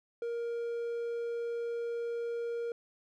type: tone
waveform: triangle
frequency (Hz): 469.1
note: A#4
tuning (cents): +11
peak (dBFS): -31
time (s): 0.22-2.72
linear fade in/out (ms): 2
effects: none